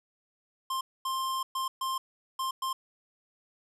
square tone bursts at uneven times, 1055 Hz, C6, 14 cents sharp, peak -30 dBFS, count 6, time 0.7-0.81 / 1.05-1.43 / 1.55-1.68 / 1.81-1.98 / 2.39-2.51 / 2.62-2.73 s, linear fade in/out 5 ms, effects resampled to 32000 Hz + 10-bit

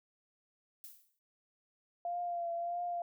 violet noise with exponential decay, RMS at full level -47 dBFS, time 0.84-1.19 s, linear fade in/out 0 ms, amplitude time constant 76 ms
sine tone with vibrato, 692 Hz, F5, 16 cents flat, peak -34 dBFS, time 2.05-3.02 s, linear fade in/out 2 ms, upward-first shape triangle, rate 1.6 Hz, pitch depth 35 cents each way
effects none

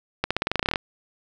accelerating click train, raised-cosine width 0.3 ms, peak -6 dBFS, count 14, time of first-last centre 0.24-0.758 s, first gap 66 ms, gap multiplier 0.91, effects none

